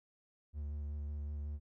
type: tone with vibrato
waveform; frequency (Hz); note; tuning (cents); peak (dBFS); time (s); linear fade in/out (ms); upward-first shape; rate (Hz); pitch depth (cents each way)
triangle; 73.42; D2; 0; -36; 0.53-1.6; 50; square; 5.4; 16
effects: none